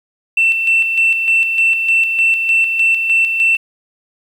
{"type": "tone with tremolo", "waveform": "sine", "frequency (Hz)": 2684, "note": "E7", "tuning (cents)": 31, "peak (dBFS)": -8, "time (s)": [0.37, 3.57], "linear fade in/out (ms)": 5, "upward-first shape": "square", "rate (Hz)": 3.3, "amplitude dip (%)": 50, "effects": ["tanh soft clip ceiling -5 dBFS", "7-bit"]}